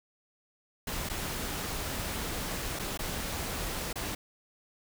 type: noise with dropouts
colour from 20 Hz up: pink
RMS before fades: -35 dBFS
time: 0.87-4.15 s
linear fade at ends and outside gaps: 5 ms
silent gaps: 1.09-1.097 / 2.791-2.794 / 2.975-2.99 / 3.93-3.956 s
effects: none